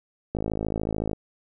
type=click train; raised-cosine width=2 ms; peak=-14 dBFS; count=43; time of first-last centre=0.35-1.132 s; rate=53.7 Hz; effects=none